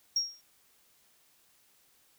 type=tone with exponential decay; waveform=sine; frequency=5588 Hz; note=F8; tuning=in tune; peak=-21 dBFS; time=0.16-0.41 s; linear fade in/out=5 ms; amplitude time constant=53 ms; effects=tanh soft clip ceiling -22 dBFS + white hiss -66 dBFS RMS until 2.18 s